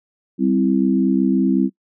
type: chord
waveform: sine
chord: C major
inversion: second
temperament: equal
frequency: 196 / 261.6 / 329.6 Hz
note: G3 / C4 / E4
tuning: 0 / 0 / 0 cents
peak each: -18 / -17 / -20 dBFS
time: 0.38-1.7 s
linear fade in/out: 50 ms
effects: noise-tail reverb RT60 0.1 s tail -22 dB re dry